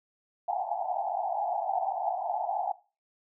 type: band-pass noise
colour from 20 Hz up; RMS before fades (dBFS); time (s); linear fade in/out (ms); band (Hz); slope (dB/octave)
white; -31; 0.48-2.72; 5; 680 to 850; 96
effects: noise-tail reverb RT60 0.3 s tail -17 dB re dry